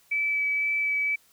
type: tone with vibrato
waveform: sine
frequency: 2300 Hz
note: D7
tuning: 37 cents flat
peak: -23 dBFS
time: 0.11-1.16 s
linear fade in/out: 10 ms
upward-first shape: sine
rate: 2 Hz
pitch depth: 9 cents each way
effects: white hiss -61 dBFS RMS until 1.32 s